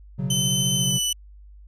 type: chord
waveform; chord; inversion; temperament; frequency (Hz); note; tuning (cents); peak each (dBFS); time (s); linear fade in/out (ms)
triangle; B suspended second; none; equal with one note detuned; 123.47 / 137.71 / 185; B2 / C#3 / F#3; 0 / -11 / 0; -28 / -24 / -26; 0.18-0.99; 20
type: tone with pitch glide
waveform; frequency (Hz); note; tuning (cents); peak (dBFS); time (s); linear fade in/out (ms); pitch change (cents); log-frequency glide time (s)
20% pulse; 3056 to 2979; G7 to F#7; -45 to +11; -16; 0.3-1.13; 5; -44; 0.78-0.99
effects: added 50 Hz sine -43 dBFS peak until 1.67 s